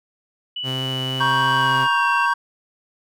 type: tone with pitch glide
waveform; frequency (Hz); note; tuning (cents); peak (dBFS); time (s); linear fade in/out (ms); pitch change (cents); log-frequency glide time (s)
sine; 2960 to 2730; F#7 to F7; 0 to -40; -25; 0.56-2.26; 5; -140; 1.58-2.07
type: tone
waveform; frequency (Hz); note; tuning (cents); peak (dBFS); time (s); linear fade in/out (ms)
sawtooth; 130.81; C3; 0; -21; 0.63-1.88; 50
type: chord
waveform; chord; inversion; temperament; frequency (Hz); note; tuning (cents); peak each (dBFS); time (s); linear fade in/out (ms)
triangle; G diminished; first; equal with one note detuned; 950.3 / 1108.7 / 1568; Bb5 / Db6 / G6; +33 / 0 / 0; -19; 1.2-2.34; 10
effects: none